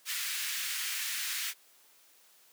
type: high-pass noise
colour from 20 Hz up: pink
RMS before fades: -35 dBFS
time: 0.05-1.54 s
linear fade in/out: 50 ms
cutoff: 1700 Hz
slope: 24 dB/octave
effects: white hiss -62 dBFS RMS until 2.52 s + high-pass 300 Hz 12 dB/octave